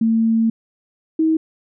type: tone pair in turn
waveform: sine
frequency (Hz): 225.4 / 318.8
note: A3 / D#4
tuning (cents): +42 / +42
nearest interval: tritone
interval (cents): 600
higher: second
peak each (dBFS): -13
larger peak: neither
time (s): 0.01-0.5 / 1.19-1.37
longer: first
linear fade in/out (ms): 5
effects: none